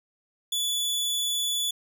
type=tone; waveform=sawtooth; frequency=3446 Hz; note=A7; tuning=37 cents flat; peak=-22 dBFS; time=0.52-1.71 s; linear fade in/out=5 ms; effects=none